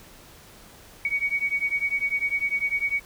sine beating tone pair, 2241 / 2251 Hz, C#7 / C#7, +18 / +26 cents, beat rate 10 Hz, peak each -26 dBFS, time 1.05-3 s, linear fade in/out 2 ms, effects pink hiss -49 dBFS RMS until 3.05 s

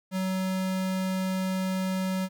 square tone, 187.9 Hz, F#3, 27 cents sharp, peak -27 dBFS, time 0.11-2.29 s, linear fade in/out 50 ms, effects 11-bit

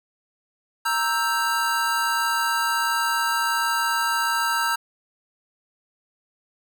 square chord, E diminished, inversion second, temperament equal with one note detuned, 932.3 / 1318.5 / 1574.3 Hz, Bb5 / E6 / G6, 0 / 0 / +7 cents, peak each -26 dBFS, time 0.85-4.76 s, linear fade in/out 10 ms, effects none

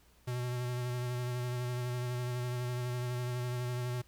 square tone with vibrato, 123.47 Hz, B2, in tune, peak -34 dBFS, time 0.27-4.02 s, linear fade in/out 10 ms, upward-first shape sine, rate 12 Hz, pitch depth 21 cents each way, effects added 60 Hz sine -64 dBFS peak until 4.07 s + pink hiss -66 dBFS RMS until 4.07 s

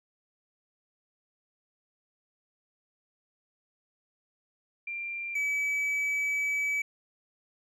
sine / triangle tone pair in turn, 2375 / 2290 Hz, D7 / D7, +19 / -44 cents, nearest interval minor second, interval 63 cents, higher first, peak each -33 / -25 dBFS, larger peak second, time 4.87-5.35 / 5.35-6.82 s, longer second, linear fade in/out 5 ms, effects none

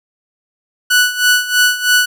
sawtooth tone with tremolo, 1480 Hz, F#6, in tune, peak -4 dBFS, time 0.9-2.06 s, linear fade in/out 10 ms, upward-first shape sine, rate 3.1 Hz, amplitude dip 80%, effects none

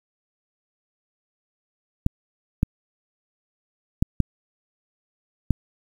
clicks, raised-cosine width 5 ms, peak -5 dBFS, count 5, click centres 2.064 / 2.631 / 4.025 / 4.203 / 5.507 s, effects 7-bit

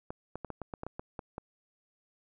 clicks, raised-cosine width 1 ms, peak -24 dBFS, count 11, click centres 0.105 / 0.356 / 0.447 / 0.503 / 0.617 / 0.738 / 0.834 / 0.866 / 0.995 / 1.192 / 1.381 s, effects none

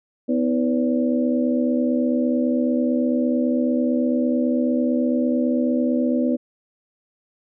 sine tone cluster, 249.9 / 318.9 / 498 / 573 Hz, B3 / D#4 / B4 / D5, +21 / +43 / +14 / -43 cents, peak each -19 / -25 / -27 / -27 dBFS, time 0.28-6.37 s, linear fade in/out 20 ms, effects none

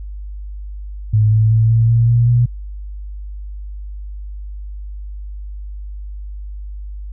sine tone with pitch steps, 107.5 / 109.57 / 111.68 / 113.83 / 116.02 / 118.25 / 120.53 Hz, A2 / A2 / A2 / A#2 / A#2 / A#2 / B2, -40 / -7 / +26 / -41 / -8 / +25 / -42 cents, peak -9 dBFS, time 1.13-2.46 s, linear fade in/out 10 ms, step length 190 ms, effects added 50 Hz sine -26 dBFS peak until 7.12 s

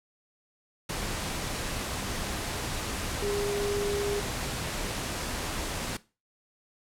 sine tone in noise, 406.8 Hz, G#4, 36 cents flat, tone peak -29 dBFS, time 3.22-4.2 s, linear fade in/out 5 ms, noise pink, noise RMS -33 dBFS, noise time 0.89-5.97 s, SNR +1 dB, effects noise-tail reverb RT60 0.3 s tail -18 dB re dry + low-pass 11000 Hz 12 dB/octave

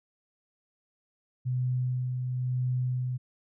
sine tone with tremolo, 126.3 Hz, B2, 39 cents sharp, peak -25 dBFS, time 1.45-3.18 s, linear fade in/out 20 ms, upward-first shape sine, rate 0.99 Hz, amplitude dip 35%, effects none

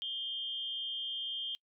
sine tone with amplitude modulation, 3181 Hz, G7, 25 cents sharp, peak -32 dBFS, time 0.02-1.55 s, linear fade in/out 0 ms, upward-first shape sine, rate 280 Hz, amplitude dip 60%, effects noise-tail reverb RT60 0.1 s tail -23 dB re dry

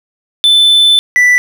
triangle tone pair in turn, 3520 / 1975.5 Hz, A7 / B6, 0 / 0 cents, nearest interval minor seventh, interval 1000 cents, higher first, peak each -3 dBFS, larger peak neither, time 0.44-0.99 / 1.16-1.38 s, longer first, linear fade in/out 0 ms, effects none

